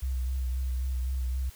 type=tone with vibrato; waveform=sine; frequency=63.9 Hz; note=C2; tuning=40 cents flat; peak=-27 dBFS; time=0.02-1.5 s; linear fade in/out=10 ms; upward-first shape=sine; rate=3.8 Hz; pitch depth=38 cents each way; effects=white hiss -53 dBFS RMS until 1.55 s